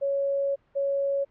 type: tone pair in turn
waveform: sine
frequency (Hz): 556 / 556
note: C#5 / C#5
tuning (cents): +5 / +5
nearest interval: unison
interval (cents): 0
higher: neither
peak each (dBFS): -23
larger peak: neither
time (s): 0.01-0.56 / 0.75-1.25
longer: first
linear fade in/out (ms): 20
effects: pink hiss -66 dBFS RMS until 1.3 s + low-pass 2000 Hz 12 dB/octave